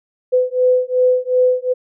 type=beating tone pair; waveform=sine; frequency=503 / 505.7 Hz; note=B4 / B4; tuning=+32 / +41 cents; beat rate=2.7 Hz; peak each=-15 dBFS; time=0.32-1.74 s; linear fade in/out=20 ms; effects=none